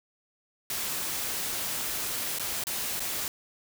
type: noise with dropouts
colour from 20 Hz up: white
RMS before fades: -32 dBFS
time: 0.7-3.28 s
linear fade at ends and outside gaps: 1 ms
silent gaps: 2.386-2.396 / 2.638-2.669 / 2.995-3.003 s
effects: none